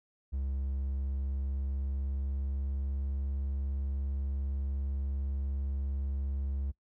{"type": "tone with pitch glide", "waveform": "triangle", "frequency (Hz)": [67.6, 68.66], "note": ["C#2", "C#2"], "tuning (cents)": [-43, -16], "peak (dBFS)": -29, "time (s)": [0.32, 6.72], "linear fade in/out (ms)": 20, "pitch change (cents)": 27, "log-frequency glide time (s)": [0.59, 3.22], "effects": ["noise-tail reverb RT60 0.1 s tail -22 dB re dry"]}